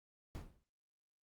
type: noise with exponential decay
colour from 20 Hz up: brown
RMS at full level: -41 dBFS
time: 0.35-0.64 s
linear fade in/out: 0 ms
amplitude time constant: 63 ms
effects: noise-tail reverb RT60 0.5 s tail -24 dB re dry + Opus 48 kbps